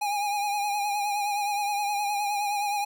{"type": "tone with vibrato", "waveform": "square", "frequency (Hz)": 820, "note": "G#5", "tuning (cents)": -22, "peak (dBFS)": -26, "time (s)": [0.01, 2.85], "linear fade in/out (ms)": 10, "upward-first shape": "triangle", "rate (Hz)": 9.6, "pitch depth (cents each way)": 50, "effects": []}